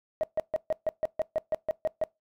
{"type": "tone bursts", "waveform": "sine", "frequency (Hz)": 628, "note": "D#5", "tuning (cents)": 16, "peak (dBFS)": -22, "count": 12, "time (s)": [0.21, 2.038], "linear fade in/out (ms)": 0, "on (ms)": 24, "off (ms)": 140, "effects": ["noise-tail reverb RT60 0.2 s tail -23 dB re dry", "tanh soft clip ceiling -20 dBFS"]}